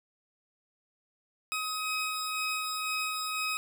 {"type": "tone pair together", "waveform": "20% pulse", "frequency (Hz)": [1265, 2532], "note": ["D#6", "D#7"], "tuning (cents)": [28, 30], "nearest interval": "octave", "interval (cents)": 1202, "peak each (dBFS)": [-27, -32], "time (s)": [1.52, 3.57], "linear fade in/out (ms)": 0, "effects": []}